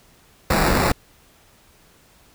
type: noise with sample-and-hold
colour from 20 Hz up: pink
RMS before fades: -18 dBFS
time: 0.5-0.92 s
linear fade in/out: 5 ms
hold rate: 3150 Hz
effects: pink hiss -54 dBFS RMS until 2.34 s